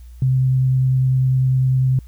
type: tone with vibrato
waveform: sine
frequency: 130 Hz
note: C3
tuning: 11 cents flat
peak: -13 dBFS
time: 0.22-1.99 s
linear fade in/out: 2 ms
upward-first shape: sine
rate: 10 Hz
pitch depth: 9 cents each way
effects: added 60 Hz sine -36 dBFS peak until 2.07 s + white hiss -58 dBFS RMS until 2.07 s